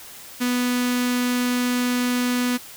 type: tone with notch filter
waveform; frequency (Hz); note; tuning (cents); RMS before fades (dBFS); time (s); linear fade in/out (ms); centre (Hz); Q
sawtooth; 246.9; B3; 0; -22; 0.4-2.58; 20; 640; 0.78
effects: white hiss -41 dBFS RMS until 2.76 s